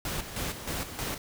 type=noise with tremolo; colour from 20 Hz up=pink; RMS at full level=-33 dBFS; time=0.05-1.18 s; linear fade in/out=2 ms; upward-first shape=square; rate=3.2 Hz; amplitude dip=60%; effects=none